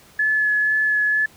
sine tone with vibrato, 1714 Hz, A6, 46 cents flat, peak -16 dBFS, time 0.19-1.26 s, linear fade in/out 5 ms, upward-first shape sine, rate 2.1 Hz, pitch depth 13 cents each way, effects pink hiss -50 dBFS RMS until 1.36 s + high-pass 60 Hz 12 dB/octave

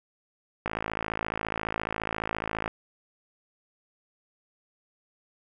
click train, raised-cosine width 0.5 ms, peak -14 dBFS, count 111, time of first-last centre 0.66-2.678 s, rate 54.5 Hz, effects none

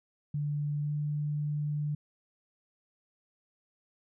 sine tone with pitch glide, 146.83 to 148.28 Hz, D3 to D3, 0 to +17 cents, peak -29 dBFS, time 0.34-1.95 s, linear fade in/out 5 ms, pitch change +17 cents, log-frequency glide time 0.81-0.91 s, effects none

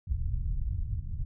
pink low-pass noise, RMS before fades -31 dBFS, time 0.07-1.25 s, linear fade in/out 10 ms, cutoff 110 Hz, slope 24 dB/octave, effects none

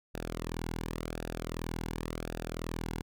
sawtooth tone with flanger, 40.97 Hz, E1, 10 cents flat, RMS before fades -38 dBFS, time 0.14-3.02 s, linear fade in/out 10 ms, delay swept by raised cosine 0.94 to 1.63 ms, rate 0.9 Hz, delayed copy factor -0.7, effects none

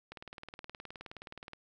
click train, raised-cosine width 0.3 ms, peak -29 dBFS, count 28, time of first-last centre 0.12-1.534 s, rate 19.1 Hz, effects none

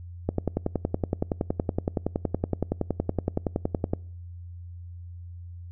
click train, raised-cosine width 2 ms, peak -11 dBFS, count 40, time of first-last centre 0.29-3.935 s, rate 10.7 Hz, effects noise-tail reverb RT60 0.6 s tail -26 dB re dry + added 87 Hz sine -38 dBFS peak until 5.71 s

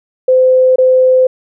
sine tone with dropouts, 514 Hz, C5, 31 cents flat, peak -5 dBFS, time 0.28-1.27 s, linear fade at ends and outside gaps 5 ms, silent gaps 0.759-0.783 s, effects none

